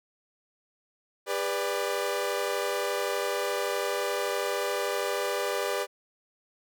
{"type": "chord", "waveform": "sawtooth", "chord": "G major", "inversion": "none", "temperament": "equal with one note detuned", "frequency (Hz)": [402.1, 493.9, 587.3], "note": ["G4", "B4", "D5"], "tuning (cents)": [44, 0, 0], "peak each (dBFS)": -28, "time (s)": [1.26, 5.87], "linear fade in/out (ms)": 50, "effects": []}